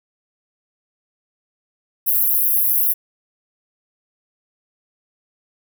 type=high-pass noise; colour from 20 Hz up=pink; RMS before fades=-17 dBFS; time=2.06-2.94 s; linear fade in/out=20 ms; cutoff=11000 Hz; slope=96 dB/octave; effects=none